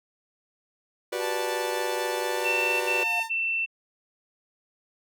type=chord; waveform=40% pulse; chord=G major seventh; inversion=third; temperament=just; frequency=367.5 / 392 / 490 / 588 Hz; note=F#4 / G4 / B4 / D5; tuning=-12 / 0 / -14 / +2 cents; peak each=-32 / -36 / -31 / -33 dBFS; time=1.12-3.04 s; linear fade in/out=10 ms
type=tone with pitch glide; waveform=sawtooth; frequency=880 to 902.7 Hz; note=A5 to A5; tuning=0 to +44 cents; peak=-28 dBFS; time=1.18-3.3 s; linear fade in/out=50 ms; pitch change=+44 cents; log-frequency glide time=2.31-2.55 s
type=tone bursts; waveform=sine; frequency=2682 Hz; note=E7; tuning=29 cents sharp; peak=-24 dBFS; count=3; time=2.44-3.662 s; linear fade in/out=20 ms; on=370 ms; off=56 ms
type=tone with exponential growth; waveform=sine; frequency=709 Hz; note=F5; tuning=26 cents sharp; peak=-29 dBFS; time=2.69-3.2 s; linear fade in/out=2 ms; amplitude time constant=110 ms
effects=none